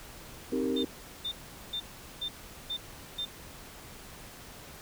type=chord; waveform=sine; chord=C minor seventh; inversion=none; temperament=equal with one note detuned; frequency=261.6 / 311.1 / 392 / 464.8 Hz; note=C4 / Eb4 / G4 / Bb4; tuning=0 / 0 / 0 / -5 cents; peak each=-30 / -33 / -33 / -33 dBFS; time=0.52-0.85 s; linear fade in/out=5 ms
type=tone bursts; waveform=sine; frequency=3600 Hz; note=A7; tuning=39 cents sharp; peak=-31 dBFS; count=6; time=0.76-3.254 s; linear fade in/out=10 ms; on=74 ms; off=410 ms
effects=tanh soft clip ceiling -20 dBFS + pink hiss -48 dBFS RMS until 4.81 s